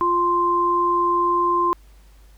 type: tone pair together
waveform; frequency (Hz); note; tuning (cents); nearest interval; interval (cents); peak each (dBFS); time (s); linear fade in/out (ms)
sine; 348.9 / 1045; F4 / C6; -2 / -2; octave + perfect fifth; 1900; -23 / -17; 0.01-1.73; 0
effects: added 50 Hz sine -46 dBFS peak until 2.37 s + pink hiss -58 dBFS RMS until 2.37 s